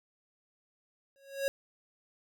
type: tone with exponential growth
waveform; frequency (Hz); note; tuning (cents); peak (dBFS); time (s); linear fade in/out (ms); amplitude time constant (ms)
square; 550; C#5; -14; -26; 1.16-1.48; 0; 68
effects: none